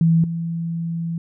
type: tone pair in turn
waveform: sine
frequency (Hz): 164.81 / 166.92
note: E3 / E3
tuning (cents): 0 / +22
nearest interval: unison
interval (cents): 22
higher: second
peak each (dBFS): -12 / -22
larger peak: first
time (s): 0.01-0.24 / 0.24-1.18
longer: second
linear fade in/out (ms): 2
effects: none